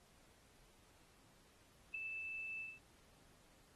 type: tone with ADSR envelope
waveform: sine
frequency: 2637 Hz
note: E7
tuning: in tune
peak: -37 dBFS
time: 1.94-2.8 s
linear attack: 6 ms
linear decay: 8 ms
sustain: -6 dB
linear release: 190 ms
effects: pink hiss -69 dBFS RMS until 3.75 s + AAC 32 kbps